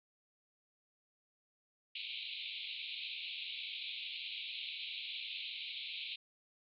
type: band-pass noise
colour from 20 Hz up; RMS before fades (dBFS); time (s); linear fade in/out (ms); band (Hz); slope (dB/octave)
white; -44; 1.95-6.16; 5; 2300 to 4100; 96
effects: none